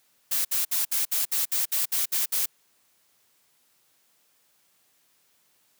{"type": "noise bursts", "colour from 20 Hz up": "blue", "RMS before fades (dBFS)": -25, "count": 11, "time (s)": [0.31, 2.46], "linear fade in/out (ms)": 10, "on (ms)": 140, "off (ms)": 61, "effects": ["white hiss -66 dBFS RMS until 5.79 s", "high-pass 100 Hz 12 dB/octave"]}